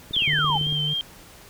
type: click train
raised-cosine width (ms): 3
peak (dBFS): -24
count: 12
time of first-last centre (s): 0.11-0.725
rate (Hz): 17.9
type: exponential sweep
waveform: sine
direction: down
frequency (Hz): 3729 to 784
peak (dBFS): -21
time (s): 0.13-0.58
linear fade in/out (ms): 10
type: tone with vibrato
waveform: sine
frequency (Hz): 3151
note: G7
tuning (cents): +8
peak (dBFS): -23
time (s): 0.16-1.01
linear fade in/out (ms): 0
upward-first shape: sine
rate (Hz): 4.1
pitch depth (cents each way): 32
type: tone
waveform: triangle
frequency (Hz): 149.7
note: D3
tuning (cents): +33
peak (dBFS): -25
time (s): 0.27-0.94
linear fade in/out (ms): 10
effects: pink hiss -47 dBFS RMS until 1.49 s